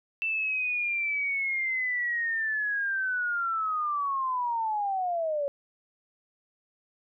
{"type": "linear sweep", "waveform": "sine", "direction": "down", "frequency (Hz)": [2669, 554.4], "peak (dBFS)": -26, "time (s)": [0.22, 5.48], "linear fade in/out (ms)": 0, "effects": []}